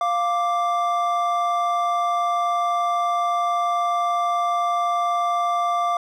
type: tone pair together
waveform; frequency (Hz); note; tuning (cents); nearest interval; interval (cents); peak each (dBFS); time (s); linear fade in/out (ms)
triangle; 698.5 / 1174.7; F5 / D6; 0 / 0; major sixth; 900; -20; 0.01-5.97; 2
effects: none